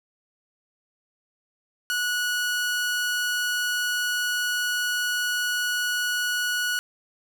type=tone; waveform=sawtooth; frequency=1465 Hz; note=F#6; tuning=18 cents flat; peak=-20 dBFS; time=1.9-6.79 s; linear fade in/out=0 ms; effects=none